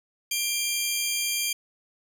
15% pulse tone pair together, 2382 / 3203 Hz, D7 / G7, +24 / +37 cents, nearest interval perfect fourth, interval 513 cents, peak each -21 dBFS, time 0.31-1.53 s, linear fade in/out 5 ms, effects none

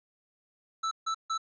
square tone bursts, 1318.5 Hz, E6, in tune, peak -29 dBFS, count 3, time 0.83-1.379 s, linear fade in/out 10 ms, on 83 ms, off 150 ms, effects resampled to 16000 Hz

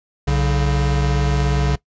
square tone pair together, 63.08 / 141.6 Hz, B1 / C#3, +37 / +37 cents, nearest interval octave + major second, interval 1400 cents, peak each -19 dBFS, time 0.27-1.76 s, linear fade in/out 10 ms, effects noise-tail reverb RT60 0.1 s tail -19 dB re dry + resampled to 16000 Hz

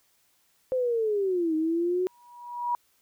sine linear two-way sweep, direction down then up, 522 to 311.1 to 371.7 Hz, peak -23 dBFS, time 0.72-2.07 s, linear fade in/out 0 ms, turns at 1.55 s
sine tone with exponential growth, 964 Hz, B5, 42 cents flat, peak -22 dBFS, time 2.06-2.75 s, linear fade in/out 1 ms, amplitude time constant 150 ms
effects white hiss -67 dBFS RMS until 3.01 s

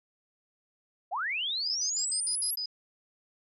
sine linear sweep, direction up, 620 to 11560 Hz, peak -29 dBFS, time 1.11-2.56 s, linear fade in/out 20 ms
sine tone bursts, 4978 Hz, D#8, in tune, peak -31 dBFS, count 7, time 1.66-2.658 s, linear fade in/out 2 ms, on 86 ms, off 66 ms
effects none

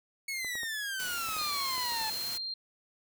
sawtooth exponential sweep, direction down, 2217 to 859 Hz, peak -30 dBFS, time 0.28-2.1 s, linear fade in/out 5 ms
clicks, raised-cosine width 1 ms, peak -32 dBFS, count 9, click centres 0.447 / 0.554 / 0.633 / 1.289 / 1.366 / 1.414 / 1.78 / 1.921 / 2.014 s
white noise, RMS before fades -40 dBFS, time 0.99-2.38 s, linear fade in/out 10 ms
sine tone, 4186 Hz, C8, in tune, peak -34 dBFS, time 1.38-2.54 s, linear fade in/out 5 ms
effects none

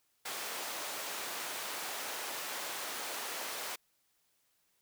pink high-pass noise, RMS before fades -40 dBFS, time 0.25-3.76 s, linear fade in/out 10 ms, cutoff 570 Hz, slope 12 dB/octave, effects white hiss -75 dBFS RMS until 4.81 s

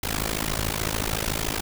pink noise with amplitude modulation, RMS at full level -23 dBFS, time 0.03-1.61 s, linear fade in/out 5 ms, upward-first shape sine, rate 53.7 Hz, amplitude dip 100%, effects none

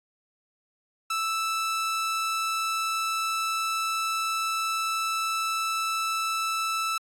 sawtooth tone, 1318.5 Hz, E6, in tune, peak -22 dBFS, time 1.1-6.98 s, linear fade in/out 5 ms, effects low-pass 12000 Hz 12 dB/octave + AAC 64 kbps

